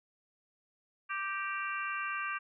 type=harmonic tone with a mistuned harmonic; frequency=392 Hz; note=G4; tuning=in tune; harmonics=3 / 4 / 5 / 6 / 7; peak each=-37 / -38 / -46 / -42 / -42 dBFS; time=1.09-2.39 s; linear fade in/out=20 ms; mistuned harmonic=5; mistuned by=-39 cents; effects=none